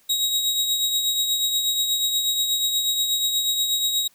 sawtooth tone with tremolo, 3805 Hz, A#7, 35 cents sharp, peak -15 dBFS, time 0.09-4.08 s, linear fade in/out 10 ms, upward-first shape triangle, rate 8.3 Hz, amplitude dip 50%, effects white hiss -59 dBFS RMS until 4.14 s

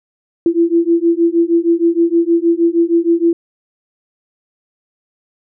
sine beating tone pair, 334.1 / 340.5 Hz, E4 / F4, +23 / -44 cents, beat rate 6.4 Hz, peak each -13 dBFS, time 0.46-3.33 s, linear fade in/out 2 ms, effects none

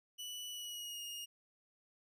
sawtooth tone with pitch glide, 2960 to 2853 Hz, F#7 to F7, 0 to +36 cents, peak -40 dBFS, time 0.18-1.26 s, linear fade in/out 20 ms, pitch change -64 cents, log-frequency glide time 0.5-1.03 s, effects none

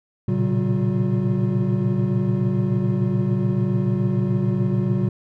triangle tone cluster, 115.8 / 122.7 / 139.1 / 190.2 / 358.1 Hz, A#2 / B2 / C#3 / F#3 / F4, -11 / -11 / +6 / +48 / +43 cents, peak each -22 / -26 / -22 / -20 / -27 dBFS, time 0.28-5.09 s, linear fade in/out 5 ms, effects none

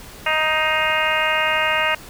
harmonic tone with a mistuned harmonic, 312.4 Hz, D#4, 7 cents sharp, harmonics 2 / 3 / 4 / 5 / 6 / 7 / 8 / 9, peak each -25 / -25 / -25 / -25 / -25 / -25 / -25 / -25 dBFS, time 0.26-1.95 s, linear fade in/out 5 ms, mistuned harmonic 7, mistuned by -37 cents, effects pink hiss -40 dBFS RMS until 2.09 s

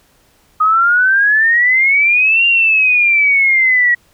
sine exponential two-way sweep, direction up then down, 1244.5 to 2793 to 1911 Hz, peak -8 dBFS, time 0.6-3.95 s, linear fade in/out 10 ms, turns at 2.46 s, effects pink hiss -53 dBFS RMS until 4.13 s

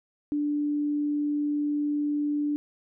sine tone, 293.7 Hz, D4, in tune, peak -24 dBFS, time 0.32-2.56 s, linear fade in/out 0 ms, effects none

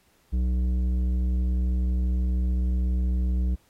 sine tone with tanh clipping, 62 Hz, B1, 7 cents sharp, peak -23 dBFS, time 0.32-3.56 s, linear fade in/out 20 ms, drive 10 dB, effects pink hiss -64 dBFS RMS until 3.69 s + AAC 48 kbps

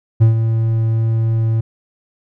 triangle tone with ADSR envelope, 112.7 Hz, A2, 42 cents sharp, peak -3 dBFS, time 0.2-1.61 s, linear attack 20 ms, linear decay 120 ms, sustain -8 dB, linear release 8 ms, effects none

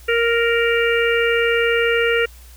harmonic tone, 466.2 Hz, A#4, in tune, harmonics 1 / 3 / 4 / 5 / 6, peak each -17 / -22 / -23 / -24 / -25 dBFS, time 0.08-2.26 s, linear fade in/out 10 ms, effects added 60 Hz sine -40 dBFS peak until 2.56 s + white hiss -48 dBFS RMS until 2.56 s

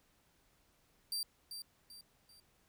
sawtooth tone with echo, 4699 Hz, D8, in tune, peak -33 dBFS, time 1.12-1.23 s, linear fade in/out 2 ms, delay 390 ms, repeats 3, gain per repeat -8 dB, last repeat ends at 2.4 s, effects pink hiss -72 dBFS RMS until 2.68 s

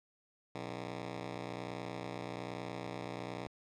10% pulse ring-modulated tone, 150 Hz, D3, 37 cents sharp, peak -29 dBFS, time 0.55-3.47 s, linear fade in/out 0 ms, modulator 30.6 Hz, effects low-pass 5000 Hz 12 dB/octave

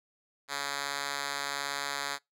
5% pulse tone with band-pass filter, 141.3 Hz, C#3, 34 cents sharp, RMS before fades -35 dBFS, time 0.48-2.19 s, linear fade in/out 50 ms, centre 4000 Hz, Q 0.53, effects noise-tail reverb RT60 0.2 s tail -26 dB re dry

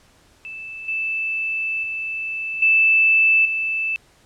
sine tone with level steps, 2637 Hz, E7, in tune, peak -31 / -21 / -24 / -12 / -20 dBFS, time 0.45-3.96 s, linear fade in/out 0 ms, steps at 0.88 / 1.83 / 2.62 / 3.45 s, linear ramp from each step 5 ms, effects pink hiss -55 dBFS RMS until 4.25 s + low-pass 10000 Hz 12 dB/octave

